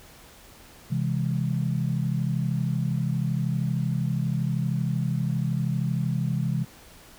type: chord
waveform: sine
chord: C augmented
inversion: none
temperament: just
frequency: 130.81 / 163.52 / 204.4 Hz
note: C3 / E3 / G#3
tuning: 0 / -14 / -27 cents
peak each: -26 / -27 / -31 dBFS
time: 0.9-6.65 s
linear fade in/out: 20 ms
effects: pink hiss -50 dBFS RMS until 7.18 s

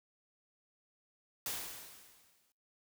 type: noise with exponential decay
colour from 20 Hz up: white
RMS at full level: -37 dBFS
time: 1.46-2.52 s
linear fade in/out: 1 ms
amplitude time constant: 230 ms
effects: noise-tail reverb RT60 0.4 s tail -24 dB re dry

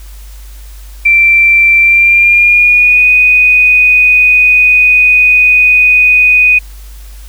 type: tone with pitch glide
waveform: sine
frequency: 2349 to 2487 Hz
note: D7 to D#7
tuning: 0 to -1 cents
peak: -3 dBFS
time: 1.05-6.59 s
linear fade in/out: 10 ms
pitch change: +99 cents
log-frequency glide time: 1.8-3.1 s
effects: added 50 Hz sine -27 dBFS peak until 7.28 s + white hiss -40 dBFS RMS until 7.28 s

